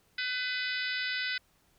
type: harmonic tone with a mistuned harmonic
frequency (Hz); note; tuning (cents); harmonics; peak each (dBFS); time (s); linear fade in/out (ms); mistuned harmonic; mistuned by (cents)
502; B4; +28; 3 / 4 / 5 / 6 / 7 / 8 / 9 / 10; -35 / -36 / -40 / -43 / -42 / -40 / -43 / -42; 0.18-1.38; 5; 8; -24
effects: pink hiss -68 dBFS RMS until 1.78 s